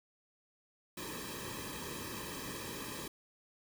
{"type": "noise with comb filter", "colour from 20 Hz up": "pink", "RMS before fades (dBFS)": -43, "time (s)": [0.97, 3.08], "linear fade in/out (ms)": 5, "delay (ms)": 1.4, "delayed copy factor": -0.95, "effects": []}